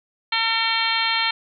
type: harmonic tone with a mistuned harmonic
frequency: 452.9 Hz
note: A#4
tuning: 50 cents flat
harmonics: 2 / 3 / 4 / 5 / 6 / 7 / 8 / 9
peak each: -27 / -28 / -28 / -25 / -30 / -26 / -30 / -26 dBFS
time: 0.32-1.31 s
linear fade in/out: 5 ms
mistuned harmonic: 9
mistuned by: +40 cents
effects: none